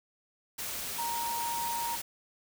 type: tone in noise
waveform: sine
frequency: 936 Hz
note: A#5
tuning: 7 cents sharp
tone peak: -32 dBFS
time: 0.98-1.96 s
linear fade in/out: 10 ms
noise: white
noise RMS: -37 dBFS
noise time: 0.58-2.02 s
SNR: +2 dB
effects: none